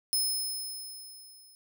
15% pulse tone with level ramp, 5190 Hz, E8, 28 cents flat, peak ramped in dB -19 to -49 dBFS, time 0.13-1.55 s, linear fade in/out 0 ms, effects none

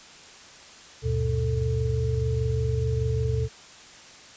sine tone cluster, 74.6 / 96.1 / 121.1 / 441.6 Hz, D2 / G2 / B2 / A4, +28 / -34 / -34 / +6 cents, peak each -28 / -32 / -25 / -30 dBFS, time 1.02-3.49 s, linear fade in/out 50 ms, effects white hiss -47 dBFS RMS until 4.36 s + resampled to 16000 Hz

